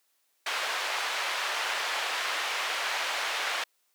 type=band-pass noise; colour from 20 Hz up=white; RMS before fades=-31 dBFS; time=0.46-3.64 s; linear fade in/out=5 ms; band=620 to 2800 Hz; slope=12 dB/octave; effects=white hiss -72 dBFS RMS until 3.94 s + high-pass 400 Hz 12 dB/octave